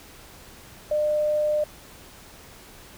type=tone; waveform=sine; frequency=602 Hz; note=D5; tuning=43 cents sharp; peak=-20 dBFS; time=0.91-1.64 s; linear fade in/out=5 ms; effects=pink hiss -47 dBFS RMS until 2.97 s